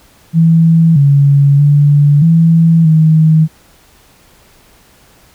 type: tone with pitch steps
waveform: sine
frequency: 164.2 / 141.1 / 145 / 164.8 / 157.9 Hz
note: E3 / C#3 / D3 / E3 / D#3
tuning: -6 / +31 / -22 / 0 / +26 cents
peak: -4 dBFS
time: 0.33-3.48 s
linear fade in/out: 50 ms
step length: 630 ms
effects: pink hiss -46 dBFS RMS until 5.34 s